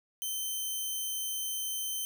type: tone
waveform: 5% pulse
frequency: 3094 Hz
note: G7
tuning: 23 cents flat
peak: -24 dBFS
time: 0.22-2.05 s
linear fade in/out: 0 ms
effects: none